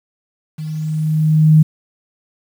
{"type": "tone with level ramp", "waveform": "sine", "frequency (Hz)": 155.56, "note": "D#3", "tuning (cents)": 0, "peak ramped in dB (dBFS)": [-23, -4], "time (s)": [0.58, 1.63], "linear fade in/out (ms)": 10, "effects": ["7-bit"]}